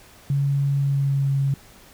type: tone with pitch glide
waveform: sine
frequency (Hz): 140 to 137.75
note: C#3 to C#3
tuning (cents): +18 to -11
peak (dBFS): -18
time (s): 0.3-1.54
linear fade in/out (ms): 2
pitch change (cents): -29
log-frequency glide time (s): 0.68-1.32
effects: pink hiss -49 dBFS RMS until 1.93 s